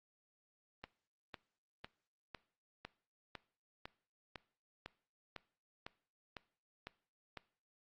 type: click train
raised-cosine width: 0.3 ms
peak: -29 dBFS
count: 14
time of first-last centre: 0.84-7.373 s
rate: 1.99 Hz
effects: noise-tail reverb RT60 0.5 s tail -20 dB re dry + Opus 24 kbps